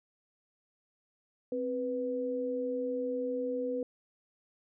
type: tone pair together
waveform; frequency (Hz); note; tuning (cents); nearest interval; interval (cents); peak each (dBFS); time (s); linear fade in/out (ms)
sine; 261.6 / 493.9; C4 / B4; 0 / 0; major seventh; 1100; -36 / -32; 1.52-3.83; 2
effects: none